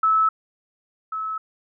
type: tone pair in turn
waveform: sine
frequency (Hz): 1303 / 1297.4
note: E6 / E6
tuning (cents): -20 / -28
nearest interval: unison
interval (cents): 8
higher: first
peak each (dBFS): -15 / -25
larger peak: first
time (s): 0.03-0.29 / 1.12-1.38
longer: neither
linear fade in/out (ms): 5
effects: none